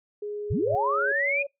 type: tone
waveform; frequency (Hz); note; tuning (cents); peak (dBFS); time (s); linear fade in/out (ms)
sine; 415.3; G#4; 0; -30; 0.22-1.12; 5
type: tone with exponential growth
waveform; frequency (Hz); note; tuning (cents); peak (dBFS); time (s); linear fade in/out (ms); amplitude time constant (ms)
sine; 109.5; A2; -8; -28; 0.48-0.75; 0; 57
type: linear sweep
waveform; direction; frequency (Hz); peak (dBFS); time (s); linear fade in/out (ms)
sine; up; 55.3 to 2489; -23; 0.5-1.43; 10
type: tone with pitch glide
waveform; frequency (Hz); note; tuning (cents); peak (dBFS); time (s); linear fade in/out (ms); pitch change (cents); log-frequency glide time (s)
sine; 556 to 563.1; C#5 to C#5; +5 to +27; -29; 0.67-1.47; 10; +22; 0.99-1.32
effects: noise-tail reverb RT60 0.2 s tail -26 dB re dry